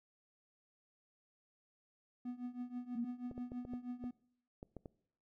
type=tone with tremolo; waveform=triangle; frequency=246.2 Hz; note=B3; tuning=5 cents flat; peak=-36 dBFS; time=2.25-4.11 s; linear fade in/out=5 ms; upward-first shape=triangle; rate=6.2 Hz; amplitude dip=90%
type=tone; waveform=sine; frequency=235.1 Hz; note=A#3; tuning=15 cents sharp; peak=-35 dBFS; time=2.95-3.05 s; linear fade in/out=10 ms
type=clicks; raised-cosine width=2 ms; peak=-34 dBFS; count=9; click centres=3.313 / 3.379 / 3.519 / 3.651 / 3.736 / 4.04 / 4.629 / 4.767 / 4.858 s
effects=noise-tail reverb RT60 0.7 s tail -22 dB re dry